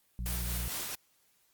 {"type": "harmonic tone", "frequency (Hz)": 59.7, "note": "A#1", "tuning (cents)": 42, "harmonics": [1, 2, 3], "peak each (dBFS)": [-34, -42, -44], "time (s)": [0.19, 0.68], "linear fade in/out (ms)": 0}
{"type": "noise with tremolo", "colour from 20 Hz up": "white", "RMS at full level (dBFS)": -36, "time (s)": [0.26, 0.95], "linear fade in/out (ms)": 0, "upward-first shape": "triangle", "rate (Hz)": 4.4, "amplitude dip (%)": 35}
{"effects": ["white hiss -70 dBFS RMS until 1.53 s", "Opus 24 kbps"]}